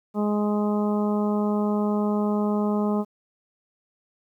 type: harmonic tone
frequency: 208.5 Hz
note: G#3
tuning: 7 cents sharp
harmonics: 1 / 2 / 3 / 4 / 5 / 6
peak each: -22 / -28 / -32 / -34 / -36 / -38 dBFS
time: 0.14-3.05 s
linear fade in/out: 50 ms
effects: 10-bit